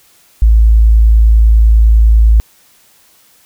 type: tone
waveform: sine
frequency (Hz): 55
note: A1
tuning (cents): 0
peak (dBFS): -3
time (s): 0.42-2.4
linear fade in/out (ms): 0
effects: white hiss -48 dBFS RMS until 3.45 s